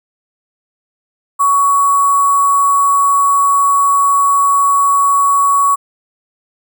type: tone with sample-and-hold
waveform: sine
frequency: 1122 Hz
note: C#6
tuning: 21 cents sharp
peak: -8 dBFS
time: 1.39-5.76 s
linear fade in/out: 20 ms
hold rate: 8820 Hz
effects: none